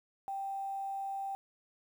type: tone with quantisation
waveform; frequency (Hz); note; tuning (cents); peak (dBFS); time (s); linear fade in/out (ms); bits
sine; 784; G5; 0; -35; 0.28-1.35; 0; 10
effects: none